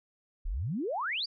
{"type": "exponential sweep", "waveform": "sine", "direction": "up", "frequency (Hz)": [31.41, 4978], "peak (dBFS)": -30, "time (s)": [0.45, 1.26], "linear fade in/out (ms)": 10, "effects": []}